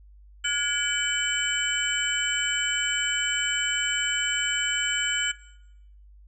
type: tone cluster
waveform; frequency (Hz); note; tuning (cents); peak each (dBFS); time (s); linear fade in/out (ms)
sine; 1439 / 1674 / 2298 / 3017 / 7600; F#6 / G#6 / D7 / F#7 / A#8; -49 / +13 / -38 / +33 / +33; -30 / -33 / -32 / -26 / -31; 0.44-5.32; 10
effects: noise-tail reverb RT60 0.8 s tail -18 dB re dry + added 50 Hz sine -48 dBFS peak until 6.27 s